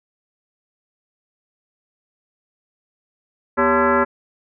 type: tone with frequency modulation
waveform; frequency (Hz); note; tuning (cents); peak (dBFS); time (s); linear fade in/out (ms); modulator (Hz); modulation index
sine; 393.9; G4; +8; -13; 3.57-4.05; 20; 319; 4
effects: none